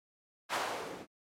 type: noise with low-pass filter sweep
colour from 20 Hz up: violet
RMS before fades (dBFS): -37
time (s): 0.49-1.07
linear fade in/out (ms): 50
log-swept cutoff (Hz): 1100 to 280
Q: 1.3
effects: MP3 96 kbps

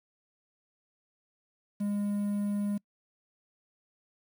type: tone with quantisation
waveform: triangle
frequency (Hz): 204.2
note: G#3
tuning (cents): -29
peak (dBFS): -26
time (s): 1.8-2.78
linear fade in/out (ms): 10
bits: 9
effects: noise-tail reverb RT60 0.1 s tail -26 dB re dry

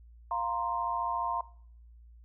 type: chord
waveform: sine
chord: F suspended fourth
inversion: none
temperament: equal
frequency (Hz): 698.5 / 932.3 / 1046.5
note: F5 / Bb5 / C6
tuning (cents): 0 / 0 / 0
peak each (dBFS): -36 / -32 / -33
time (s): 0.31-1.41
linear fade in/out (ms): 2
effects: noise-tail reverb RT60 0.6 s tail -20 dB re dry + added 58 Hz sine -51 dBFS peak until 2.24 s

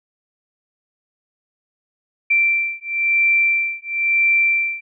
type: beating tone pair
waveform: sine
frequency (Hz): 2349 / 2349.99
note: D7 / D7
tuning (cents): 0 / 0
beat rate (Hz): 0.99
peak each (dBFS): -18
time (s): 2.3-4.81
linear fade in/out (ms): 10
effects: none

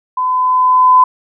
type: tone with level ramp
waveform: sine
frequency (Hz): 1013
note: B5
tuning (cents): +44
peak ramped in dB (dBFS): -13 to -3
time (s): 0.17-1.04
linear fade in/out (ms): 5
effects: none

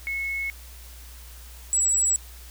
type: tone pair in turn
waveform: sine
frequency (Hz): 2190 / 7804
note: C#7 / B8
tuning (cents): -22 / -22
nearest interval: octave + minor seventh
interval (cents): 2200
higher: second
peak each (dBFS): -26 / -19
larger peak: second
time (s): 0.07-0.5 / 1.73-2.16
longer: neither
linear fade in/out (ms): 0
effects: added 60 Hz sine -42 dBFS peak until 2.5 s + white hiss -48 dBFS RMS until 2.5 s

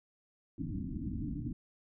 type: low-pass noise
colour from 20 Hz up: white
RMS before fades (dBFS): -38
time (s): 0.58-1.53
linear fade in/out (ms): 5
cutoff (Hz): 310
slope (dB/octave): 96
effects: none

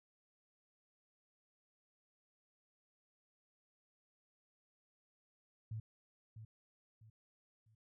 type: tone with echo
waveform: sine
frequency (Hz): 110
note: A2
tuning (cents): 0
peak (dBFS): -40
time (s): 5.71-5.8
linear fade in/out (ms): 5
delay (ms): 650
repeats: 3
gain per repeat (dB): -9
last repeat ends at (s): 7.75
effects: none

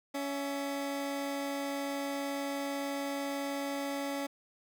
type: tone pair together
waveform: 20% pulse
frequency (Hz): 280.4 / 667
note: C#4 / E5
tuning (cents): +20 / +20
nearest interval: octave + minor third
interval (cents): 1500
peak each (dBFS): -29 / -40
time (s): 0.14-4.27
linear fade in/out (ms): 10
effects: none

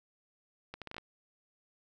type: accelerating click train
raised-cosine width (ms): 0.3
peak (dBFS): -26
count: 7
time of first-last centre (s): 0.74-0.982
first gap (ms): 77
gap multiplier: 0.73
effects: none

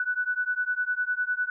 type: beating tone pair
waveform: sine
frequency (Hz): 1480 / 1489.9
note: F#6 / F#6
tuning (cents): 0 / +12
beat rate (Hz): 9.9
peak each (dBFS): -28 / -28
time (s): 0-1.5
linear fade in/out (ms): 2
effects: none

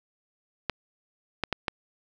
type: clicks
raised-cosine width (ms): 0.3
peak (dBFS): -10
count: 4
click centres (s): 0.697 / 1.437 / 1.527 / 1.682
effects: none

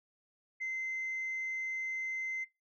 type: tone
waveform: sine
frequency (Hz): 2069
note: C7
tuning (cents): -20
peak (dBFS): -33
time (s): 0.6-2.45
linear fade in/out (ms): 20
effects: noise-tail reverb RT60 0.2 s tail -21 dB re dry + tanh soft clip ceiling -31 dBFS

